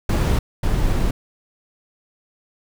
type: noise bursts at uneven times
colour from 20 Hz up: brown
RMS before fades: -18 dBFS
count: 2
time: 0.09-0.39 / 0.63-1.11 s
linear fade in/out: 5 ms
effects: none